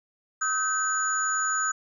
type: tone cluster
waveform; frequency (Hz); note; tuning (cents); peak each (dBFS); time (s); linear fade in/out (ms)
sine; 1278 / 1547 / 6860; D#6 / G6 / A8; +46 / -23 / -45; -28; 0.41-1.72; 10
effects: none